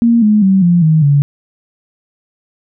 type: tone with pitch steps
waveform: sine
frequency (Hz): 233.4 / 211.6 / 191.78 / 173.85 / 157.59 / 142.85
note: A#3 / G#3 / G3 / F3 / D#3 / D3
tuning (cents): +2 / +33 / -38 / -8 / +22 / -48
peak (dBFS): -6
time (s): 0.02-1.22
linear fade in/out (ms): 0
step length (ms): 200
effects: none